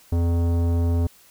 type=tone with tanh clipping; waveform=sine; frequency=85 Hz; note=F2; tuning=46 cents flat; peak=-20 dBFS; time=0.12-1.07 s; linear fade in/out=5 ms; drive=16 dB; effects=white hiss -53 dBFS RMS until 1.3 s